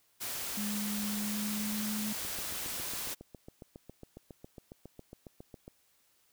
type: noise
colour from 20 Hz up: white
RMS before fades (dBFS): -38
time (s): 0.2-3.15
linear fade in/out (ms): 20
type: tone with pitch glide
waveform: sine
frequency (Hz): 207.7 to 212.8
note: G#3 to G#3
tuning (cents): 0 to +42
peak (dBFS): -34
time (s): 0.57-2.13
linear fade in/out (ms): 5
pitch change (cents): +42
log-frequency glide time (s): 1.15-1.99
type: click train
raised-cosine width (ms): 2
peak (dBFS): -33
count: 26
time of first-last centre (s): 2.25-5.679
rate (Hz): 7.29
effects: white hiss -70 dBFS RMS until 6.32 s